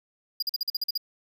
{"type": "tone bursts", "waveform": "square", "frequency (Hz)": 4859, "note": "D#8", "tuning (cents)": -42, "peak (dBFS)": -25, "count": 9, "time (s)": [0.4, 0.977], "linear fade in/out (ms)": 5, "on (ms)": 25, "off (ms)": 44, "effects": []}